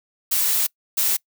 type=noise bursts at uneven times; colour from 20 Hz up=blue; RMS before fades=-20 dBFS; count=2; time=0.31-0.67 / 0.97-1.17 s; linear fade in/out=10 ms; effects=noise-tail reverb RT60 0.1 s tail -25 dB re dry